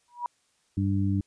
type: tone with exponential growth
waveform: sine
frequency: 965 Hz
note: B5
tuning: 40 cents flat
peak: -24 dBFS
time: 0.08-0.26 s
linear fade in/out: 1 ms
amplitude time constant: 37 ms
type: harmonic tone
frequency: 98 Hz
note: G2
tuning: in tune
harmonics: 1 / 2 / 3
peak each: -25 / -28 / -30 dBFS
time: 0.77-1.21 s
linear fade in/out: 5 ms
effects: white hiss -69 dBFS RMS until 1.26 s + resampled to 22050 Hz